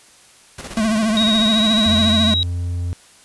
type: noise with tremolo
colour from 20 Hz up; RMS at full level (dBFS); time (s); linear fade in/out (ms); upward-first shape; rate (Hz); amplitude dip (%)
pink; -31; 0.58-2.13; 5; square; 16; 50
type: tone with vibrato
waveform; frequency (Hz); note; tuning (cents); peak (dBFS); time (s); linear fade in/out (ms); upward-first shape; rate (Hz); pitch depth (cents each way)
square; 218.3; A3; -13; -16; 0.77-2.34; 2; triangle; 14; 86
type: tone with pitch glide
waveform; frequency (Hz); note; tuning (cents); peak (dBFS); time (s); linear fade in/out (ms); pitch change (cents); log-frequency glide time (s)
sine; 3786 to 3839; A#7 to B7; +26 to -50; -16; 1.17-2.43; 0; +24; 1.37-1.7
type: tone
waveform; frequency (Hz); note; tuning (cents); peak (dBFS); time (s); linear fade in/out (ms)
triangle; 87.7; F2; +8; -18; 1.86-2.93; 0
effects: white hiss -48 dBFS RMS until 3.24 s + resampled to 24000 Hz